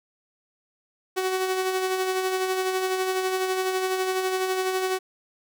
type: tone with tremolo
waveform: sawtooth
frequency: 374.7 Hz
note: F#4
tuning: 22 cents sharp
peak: -18 dBFS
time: 1.16-4.99 s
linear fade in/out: 20 ms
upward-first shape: sine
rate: 12 Hz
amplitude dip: 40%
effects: none